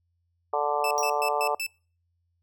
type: harmonic tone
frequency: 146.83 Hz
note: D3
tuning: in tune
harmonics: 3 / 4 / 5 / 6 / 7 / 8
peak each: -31 / -30 / -29 / -29 / -34 / -32 dBFS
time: 0.53-1.55 s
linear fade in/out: 5 ms
type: tone bursts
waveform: sawtooth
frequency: 2637 Hz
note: E7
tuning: in tune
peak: -25 dBFS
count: 5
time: 0.84-1.665 s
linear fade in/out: 2 ms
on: 69 ms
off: 120 ms
type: tone with exponential decay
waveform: square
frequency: 5690 Hz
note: F8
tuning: 31 cents sharp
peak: -27 dBFS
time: 0.98-1.2 s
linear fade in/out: 0 ms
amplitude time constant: 47 ms
effects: noise-tail reverb RT60 0.4 s tail -26 dB re dry + added 86 Hz sine -70 dBFS peak until 2.42 s